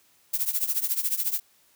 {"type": "noise with tremolo", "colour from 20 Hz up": "violet", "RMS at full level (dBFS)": -23, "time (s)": [0.33, 1.4], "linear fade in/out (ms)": 10, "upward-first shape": "triangle", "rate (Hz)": 14, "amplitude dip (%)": 90, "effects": ["white hiss -62 dBFS RMS until 1.75 s", "high-pass 60 Hz 12 dB/octave"]}